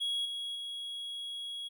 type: tone with level steps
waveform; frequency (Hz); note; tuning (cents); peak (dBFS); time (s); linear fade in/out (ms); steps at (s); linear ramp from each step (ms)
triangle; 3322; G#7; 0; -29 / -34 / -36; 0-1.69; 20; 0.25 / 0.55; 5
effects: none